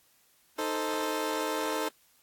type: chord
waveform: 20% pulse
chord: A diminished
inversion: second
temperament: equal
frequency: 311.1 / 440 / 523.3 Hz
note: Eb4 / A4 / C5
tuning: 0 / 0 / 0 cents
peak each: -29 / -28 / -30 dBFS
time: 0.58-1.89 s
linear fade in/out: 10 ms
effects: white hiss -65 dBFS RMS until 2.22 s + AAC 64 kbps